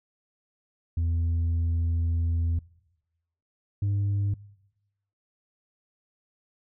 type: tone pair in turn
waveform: sine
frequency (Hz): 83.5 / 100.62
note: E2 / G2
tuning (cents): +23 / +46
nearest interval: minor third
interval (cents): 323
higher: second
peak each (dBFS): -20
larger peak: neither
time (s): 0.97-2.59 / 3.82-4.34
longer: first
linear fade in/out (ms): 5
effects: noise-tail reverb RT60 1.0 s tail -25 dB re dry + tanh soft clip ceiling -22 dBFS